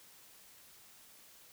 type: silence
effects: white hiss -59 dBFS RMS until 1.52 s